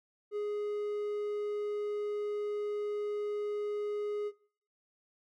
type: tone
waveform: triangle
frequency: 415.8 Hz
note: G#4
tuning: 2 cents sharp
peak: -30 dBFS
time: 0.31-4.32 s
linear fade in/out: 50 ms
effects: noise-tail reverb RT60 0.5 s tail -20 dB re dry